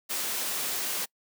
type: noise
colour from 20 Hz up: white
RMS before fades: -31 dBFS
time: 0.09-1.06 s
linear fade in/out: 20 ms
effects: noise-tail reverb RT60 0.1 s tail -26 dB re dry + high-pass 200 Hz 12 dB/octave